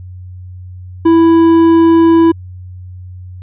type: tone with hard clipping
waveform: triangle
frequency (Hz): 330.1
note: E4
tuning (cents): +2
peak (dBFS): -6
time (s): 1.05-2.32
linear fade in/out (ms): 10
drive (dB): 10
effects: added 91 Hz sine -27 dBFS peak until 3.42 s + resampled to 8000 Hz